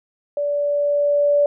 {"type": "tone with level ramp", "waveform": "sine", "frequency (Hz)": 579, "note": "D5", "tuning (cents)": -25, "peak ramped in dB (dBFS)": [-19, -12], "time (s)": [0.37, 1.46], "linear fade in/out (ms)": 2, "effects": []}